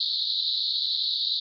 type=band-pass noise; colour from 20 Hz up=pink; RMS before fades=-27 dBFS; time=0-1.4 s; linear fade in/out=5 ms; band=3700 to 4400 Hz; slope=96 dB/octave; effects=none